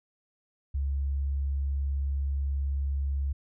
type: tone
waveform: sine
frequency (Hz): 69.3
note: C#2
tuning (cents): 0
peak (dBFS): -26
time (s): 0.74-3.33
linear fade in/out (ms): 10
effects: none